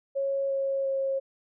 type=tone with pitch steps; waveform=sine; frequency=549 / 544.9 / 540.8 Hz; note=C#5 / C#5 / C#5; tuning=-17 / -30 / -43 cents; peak=-25 dBFS; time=0.15-1.2 s; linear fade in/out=20 ms; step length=350 ms; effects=none